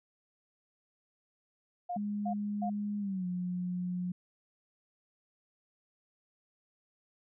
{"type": "tone bursts", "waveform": "sine", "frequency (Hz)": 709, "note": "F5", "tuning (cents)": 26, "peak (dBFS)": -33, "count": 3, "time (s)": [1.89, 2.699], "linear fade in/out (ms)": 10, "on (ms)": 83, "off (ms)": 280}
{"type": "tone with pitch glide", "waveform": "sine", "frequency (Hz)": [206.3, 179.59], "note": ["G#3", "F3"], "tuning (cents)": [-11, 49], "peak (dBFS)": -32, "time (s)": [1.96, 4.12], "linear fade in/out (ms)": 5, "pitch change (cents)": -240, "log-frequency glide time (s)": [2.99, 3.26]}
{"effects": []}